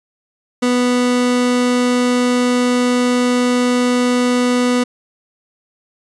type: tone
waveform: 30% pulse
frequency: 246.9 Hz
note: B3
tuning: in tune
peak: -10 dBFS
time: 0.62-4.84 s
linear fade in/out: 10 ms
effects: resampled to 22050 Hz